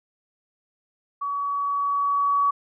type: tone with level ramp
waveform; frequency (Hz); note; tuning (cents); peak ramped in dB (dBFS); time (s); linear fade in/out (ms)
sine; 1133; C#6; +37; -25 to -17; 1.21-2.51; 10
effects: none